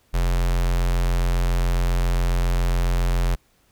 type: tone with notch filter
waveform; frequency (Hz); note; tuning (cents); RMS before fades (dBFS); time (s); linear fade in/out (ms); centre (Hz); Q
square; 43.65; F1; 0; -20; 0.13-3.36; 20; 270; 1.6
effects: pink hiss -62 dBFS RMS until 3.71 s